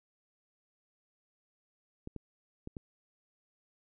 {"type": "clicks", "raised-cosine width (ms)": 3, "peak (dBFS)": -28, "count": 4, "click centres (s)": [2.074, 2.163, 2.674, 2.768], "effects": []}